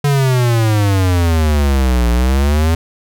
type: exponential two-way sweep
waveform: square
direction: down then up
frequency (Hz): 145.5 to 58.27 to 83.5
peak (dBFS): -11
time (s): 0.04-2.75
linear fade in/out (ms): 5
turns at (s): 2.09
effects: none